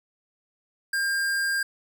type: tone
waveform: square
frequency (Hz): 1603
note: G6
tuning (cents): +38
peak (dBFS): -24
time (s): 0.93-1.63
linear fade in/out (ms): 5
effects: none